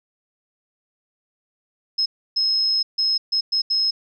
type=tone bursts at uneven times; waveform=sine; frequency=5160 Hz; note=E8; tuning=38 cents flat; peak=-17 dBFS; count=6; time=1.98-2.06 / 2.36-2.83 / 2.98-3.18 / 3.32-3.41 / 3.52-3.62 / 3.7-3.91 s; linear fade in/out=10 ms; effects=none